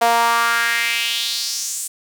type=tone with high-pass filter sweep; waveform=sawtooth; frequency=233.1 Hz; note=A#3; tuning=in tune; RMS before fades=-19 dBFS; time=0.01-1.88 s; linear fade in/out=10 ms; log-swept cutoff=690 to 8500 Hz; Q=3.2; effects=none